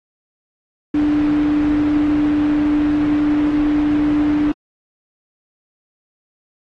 sine tone in noise, 297.2 Hz, D4, 21 cents sharp, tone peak -13 dBFS, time 0.94-4.52 s, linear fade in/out 5 ms, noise pink, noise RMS -27 dBFS, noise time 0.94-4.52 s, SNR +11 dB, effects low-pass 2000 Hz 12 dB/octave + AAC 32 kbps

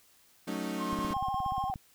35% pulse chord, D# half-diminished seventh, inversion first, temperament equal, 185 / 220 / 277.2 / 311.1 Hz, F#3 / A3 / C#4 / D#4, 0 / 0 / 0 / 0 cents, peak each -37 dBFS, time 0.47-1.14 s, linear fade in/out 10 ms
triangle tone with tremolo, 1068 Hz, C6, 35 cents sharp, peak -31 dBFS, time 0.78-1.72 s, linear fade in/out 50 ms, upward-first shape square, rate 8.9 Hz, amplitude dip 35%
click train, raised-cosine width 5 ms, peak -29 dBFS, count 15, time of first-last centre 0.93-1.758 s, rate 16.9 Hz
sine tone with vibrato, 777 Hz, G5, 16 cents flat, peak -31 dBFS, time 1.14-1.74 s, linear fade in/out 0 ms, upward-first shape sine, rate 13 Hz, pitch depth 75 cents each way
effects white hiss -63 dBFS RMS until 1.94 s

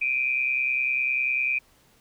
sine tone pair together, 2359 / 2489 Hz, D7 / D#7, +7 / 0 cents, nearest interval minor second, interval 93 cents, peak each -25 dBFS, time 0.01-1.59 s, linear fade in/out 10 ms, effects pink hiss -60 dBFS RMS until 2 s

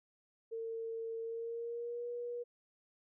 sine tone with pitch glide, 453.8 to 480.8 Hz, A#4 to B4, -47 to -46 cents, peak -38 dBFS, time 0.51-2.44 s, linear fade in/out 20 ms, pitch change +101 cents, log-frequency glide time 1.2-2.08 s, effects none

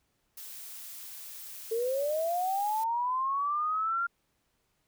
blue noise, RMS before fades -44 dBFS, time 0.37-2.84 s, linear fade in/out 5 ms
sine linear sweep, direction up, 441.1 to 1400 Hz, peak -27 dBFS, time 1.71-4.07 s, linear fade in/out 10 ms
effects pink hiss -75 dBFS RMS until 4.87 s

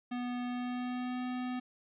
square tone with pitch glide, 245.8 to 250.7 Hz, B3 to B3, -8 to +26 cents, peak -35 dBFS, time 0.11-1.6 s, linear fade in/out 10 ms, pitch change +34 cents, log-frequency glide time 0.46-1.24 s, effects resampled to 8000 Hz + 12-bit

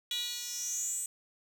10% pulse tone with high-pass filter sweep, 483.5 Hz, B4, 37 cents flat, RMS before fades -36 dBFS, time 0.11-1.06 s, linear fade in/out 2 ms, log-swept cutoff 3600 to 8400 Hz, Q 7.8, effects none

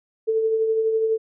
sine tone with tremolo, 443.7 Hz, A4, 14 cents sharp, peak -16 dBFS, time 0.27-1.18 s, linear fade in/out 20 ms, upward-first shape triangle, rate 12 Hz, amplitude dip 45%, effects none

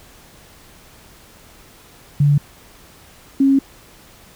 sine tone pair in turn, 144.4 / 272.6 Hz, D3 / C#4, -29 / -29 cents, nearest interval major seventh, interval 1100 cents, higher second, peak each -10 dBFS, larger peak neither, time 2.2-2.38 / 3.4-3.59 s, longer second, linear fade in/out 5 ms, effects pink hiss -46 dBFS RMS until 4.35 s

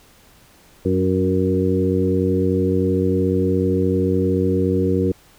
harmonic tone with a mistuned harmonic, 93.5 Hz, F#2, 19 cents sharp, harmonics 1 / 2 / 3 / 4 / 5, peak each -22 / -22 / -22 / -22 / -22 dBFS, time 0.85-5.12 s, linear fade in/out 5 ms, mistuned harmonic 4, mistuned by -17 cents, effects pink hiss -51 dBFS RMS until 5.38 s

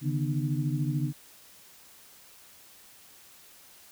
sine tone cluster, 140.6 / 154.2 / 245 / 303.5 Hz, C#3 / D#3 / B3 / D#4, +25 / -15 / -14 / -43 cents, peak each -28 / -32 / -36 / -35 dBFS, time 0.01-1.13 s, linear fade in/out 50 ms, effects white hiss -54 dBFS RMS until 3.91 s

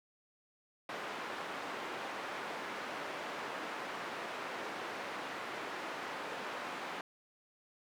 white band-pass noise, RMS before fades -42 dBFS, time 0.89-7.01 s, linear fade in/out 2 ms, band 270 to 1600 Hz, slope 12 dB/octave, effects none

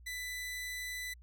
sawtooth tone, 1992 Hz, B6, 14 cents sharp, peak -35 dBFS, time 0.06-1.14 s, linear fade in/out 10 ms, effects added 60 Hz sine -53 dBFS peak until 1.22 s

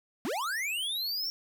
square linear sweep, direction up, 200 to 5550 Hz, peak -31 dBFS, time 0.25-1.3 s, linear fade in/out 0 ms, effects none

